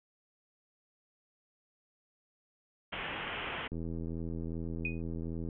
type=low-pass noise; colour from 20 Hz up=white; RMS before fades=-39 dBFS; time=2.92-3.68 s; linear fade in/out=10 ms; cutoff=3200 Hz; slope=96 dB/octave
type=click train; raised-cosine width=3 ms; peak=-27 dBFS; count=147; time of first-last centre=3.72-5.488 s; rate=82.6 Hz
type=tone with exponential decay; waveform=sine; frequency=2489 Hz; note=D#7; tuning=in tune; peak=-29 dBFS; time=4.85-5.01 s; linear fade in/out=2 ms; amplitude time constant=34 ms
effects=none